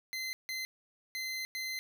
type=tone bursts at uneven times; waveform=25% pulse; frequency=2061 Hz; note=C7; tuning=27 cents flat; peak=-32 dBFS; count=4; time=0.13-0.33 / 0.49-0.65 / 1.15-1.45 / 1.55-1.79 s; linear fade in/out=0 ms; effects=none